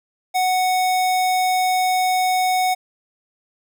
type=tone; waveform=square; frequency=740 Hz; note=F#5; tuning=in tune; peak=-17 dBFS; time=0.34-2.75 s; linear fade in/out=20 ms; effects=none